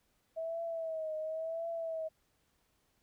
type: tone with vibrato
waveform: sine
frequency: 646 Hz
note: E5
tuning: 35 cents flat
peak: -35 dBFS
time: 0.36-2.09 s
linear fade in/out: 20 ms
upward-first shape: triangle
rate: 0.94 Hz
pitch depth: 70 cents each way
effects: pink hiss -75 dBFS RMS until 3.02 s